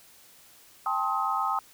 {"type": "chord", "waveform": "sine", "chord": "A half-diminished seventh", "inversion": "third", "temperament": "just", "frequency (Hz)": [792, 880, 1056, 1267.2], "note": ["G5", "A5", "C6", "Eb6"], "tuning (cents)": [18, 0, 16, 31], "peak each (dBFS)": [-31, -32, -32, -28], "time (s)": [0.86, 1.59], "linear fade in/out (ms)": 2, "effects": ["white hiss -55 dBFS RMS until 1.73 s"]}